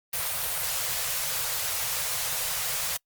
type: band-stop noise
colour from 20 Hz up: white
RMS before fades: -29 dBFS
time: 0.13-2.97 s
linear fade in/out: 5 ms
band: 170 to 450 Hz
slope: 96 dB/octave
effects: noise-tail reverb RT60 0.1 s tail -26 dB re dry + Opus 32 kbps